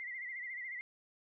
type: tone with vibrato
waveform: sine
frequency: 2025 Hz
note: B6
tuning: 43 cents sharp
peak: -40 dBFS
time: 0-0.81 s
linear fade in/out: 0 ms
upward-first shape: sine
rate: 14 Hz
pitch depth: 86 cents each way
effects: none